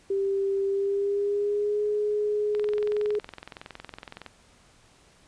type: tone with pitch glide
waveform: sine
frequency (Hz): 392.8 to 418.6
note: G4 to G#4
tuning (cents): +4 to +14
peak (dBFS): -23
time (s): 0.1-3.19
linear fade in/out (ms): 5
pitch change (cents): +110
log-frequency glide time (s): 0.65-1.84
type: click train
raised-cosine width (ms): 0.3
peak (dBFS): -23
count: 38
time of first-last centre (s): 2.55-4.263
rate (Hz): 21.6
effects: pink hiss -58 dBFS RMS until 5.27 s + resampled to 22050 Hz